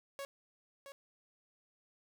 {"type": "tone with echo", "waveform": "sawtooth", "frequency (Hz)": 554.4, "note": "C#5", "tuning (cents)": 0, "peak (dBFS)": -37, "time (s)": [0.19, 0.25], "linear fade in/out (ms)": 0, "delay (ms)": 670, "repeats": 1, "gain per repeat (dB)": -8, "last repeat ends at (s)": 0.92, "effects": []}